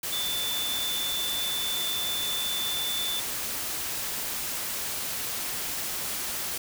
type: tone in noise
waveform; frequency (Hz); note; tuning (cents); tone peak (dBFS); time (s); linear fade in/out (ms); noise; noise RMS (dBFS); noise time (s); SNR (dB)
sine; 3520; A7; 0; -29; 0.12-3.2; 5; white; -32; 0.03-6.58; 0
effects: none